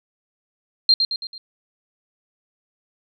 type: tone with echo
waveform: sine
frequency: 4186 Hz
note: C8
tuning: in tune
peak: -10 dBFS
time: 0.89-0.94 s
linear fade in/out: 2 ms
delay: 110 ms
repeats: 4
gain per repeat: -6 dB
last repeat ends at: 1.38 s
effects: none